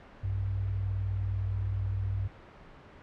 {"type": "tone pair together", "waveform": "sine", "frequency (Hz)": [58.22, 97.7], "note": ["A#1", "G2"], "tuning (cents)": [-2, -5], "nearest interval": "major sixth", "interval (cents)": 897, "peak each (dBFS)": [-36, -29], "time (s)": [0.23, 2.28], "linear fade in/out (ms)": 10, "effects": ["pink hiss -51 dBFS RMS until 3.02 s", "low-pass 2000 Hz 12 dB/octave"]}